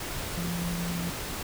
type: tone in noise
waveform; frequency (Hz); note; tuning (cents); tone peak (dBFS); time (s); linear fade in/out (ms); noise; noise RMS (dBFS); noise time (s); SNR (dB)
sine; 172.7; F3; -19; -30; 0.37-1.1; 5; pink; -35; 0-1.43; +2
effects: none